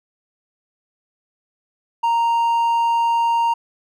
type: tone with hard clipping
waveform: sine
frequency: 930 Hz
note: A#5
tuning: 4 cents flat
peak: -16 dBFS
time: 2.03-3.54 s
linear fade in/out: 10 ms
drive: 3 dB
effects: none